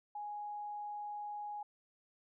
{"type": "tone", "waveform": "sine", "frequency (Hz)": 830.6, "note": "G#5", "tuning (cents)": 0, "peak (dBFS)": -40, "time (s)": [0.15, 1.63], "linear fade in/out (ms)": 5, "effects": []}